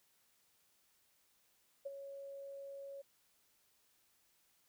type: tone with ADSR envelope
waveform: sine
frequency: 554.4 Hz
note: C#5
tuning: in tune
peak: -38 dBFS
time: 1.85-3.02 s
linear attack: 13 ms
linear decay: 25 ms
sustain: -8 dB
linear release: 12 ms
effects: white hiss -74 dBFS RMS until 4.68 s